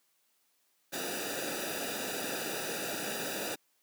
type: noise with comb filter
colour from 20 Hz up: pink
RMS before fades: -36 dBFS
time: 0.92-3.56 s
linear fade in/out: 20 ms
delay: 0.93 ms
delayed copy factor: -0.9
effects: white hiss -73 dBFS RMS until 3.82 s + high-pass 200 Hz 12 dB/octave